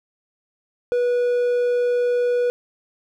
triangle tone, 487.5 Hz, B4, 23 cents flat, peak -15 dBFS, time 0.92-2.5 s, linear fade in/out 0 ms, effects none

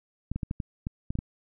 clicks, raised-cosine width 5 ms, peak -18 dBFS, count 9, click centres 0.316 / 0.36 / 0.432 / 0.511 / 0.602 / 0.869 / 1.105 / 1.154 / 1.189 s, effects none

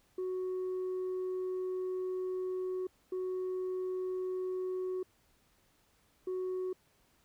sine tone bursts at uneven times, 370 Hz, F#4, in tune, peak -31 dBFS, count 3, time 0.18-2.87 / 3.12-5.03 / 6.27-6.73 s, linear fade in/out 5 ms, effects tanh soft clip ceiling -32 dBFS + pink hiss -70 dBFS RMS until 7.24 s

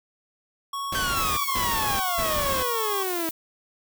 square tone with pitch glide, 1108.7 to 1101.7 Hz, C#6 to C#6, 0 to -11 cents, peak -29 dBFS, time 0.73-3.03 s, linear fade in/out 5 ms, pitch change -11 cents, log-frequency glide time 1.64-1.92 s
pink noise bursts, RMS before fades -31 dBFS, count 3, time 0.92-2.63 s, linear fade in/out 5 ms, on 450 ms, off 180 ms
sawtooth exponential sweep, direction down, 1568 to 320 Hz, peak -23 dBFS, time 0.95-3.29 s, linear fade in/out 0 ms
violet noise, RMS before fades -32 dBFS, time 1.16-3.31 s, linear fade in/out 5 ms
effects none

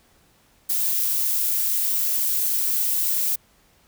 violet noise with amplitude modulation, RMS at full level -21 dBFS, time 0.69-3.36 s, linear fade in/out 10 ms, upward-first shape sine, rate 258 Hz, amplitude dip 30%, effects pink hiss -59 dBFS RMS until 3.87 s

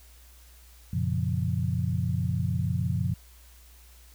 sine chord, Gb major seventh, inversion none, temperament equal with one note detuned, 92.5 / 118.85 / 138.59 / 174.61 Hz, Gb2 / Bb2 / Db3 / F3, 0 / +34 / 0 / 0 cents, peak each -29 / -30 / -31 / -31 dBFS, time 0.93-3.14 s, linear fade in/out 5 ms, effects added 60 Hz sine -51 dBFS peak until 4.14 s + white hiss -57 dBFS RMS until 4.14 s

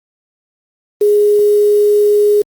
sine tone with quantisation, 415.3 Hz, G#4, in tune, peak -7 dBFS, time 1.01-2.42 s, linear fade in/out 5 ms, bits 5, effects Opus 24 kbps

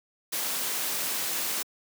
white noise, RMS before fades -30 dBFS, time 0.32-1.63 s, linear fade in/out 10 ms, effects high-pass 200 Hz 12 dB/octave

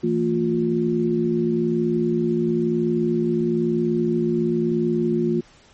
sine tone cluster, 165.4 / 226.4 / 354.2 Hz, E3 / A3 / F4, +6 / +50 / +24 cents, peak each -25 / -22 / -21 dBFS, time 0.03-5.41 s, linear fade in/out 10 ms, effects pink hiss -52 dBFS RMS until 5.73 s + MP3 32 kbps

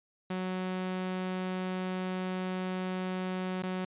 sawtooth tone with dropouts, 185 Hz, F#3, in tune, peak -28 dBFS, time 0.3-3.85 s, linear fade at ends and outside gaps 5 ms, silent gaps 3.624-3.633 s, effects resampled to 8000 Hz

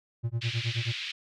triangle tone with tremolo, 116.54 Hz, A#2, in tune, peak -23 dBFS, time 0.23-0.93 s, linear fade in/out 20 ms, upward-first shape sine, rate 9.4 Hz, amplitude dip 100%
pink band-pass noise, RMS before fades -36 dBFS, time 0.41-1.12 s, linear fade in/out 10 ms, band 2300 to 4000 Hz, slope 24 dB/octave
effects none

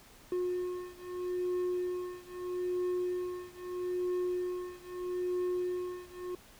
triangle beating tone pair, 360 / 360.78 Hz, F#4 / F#4, -47 / -44 cents, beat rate 0.78 Hz, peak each -33 / -34 dBFS, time 0.32-6.35 s, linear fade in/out 2 ms, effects pink hiss -57 dBFS RMS until 6.59 s

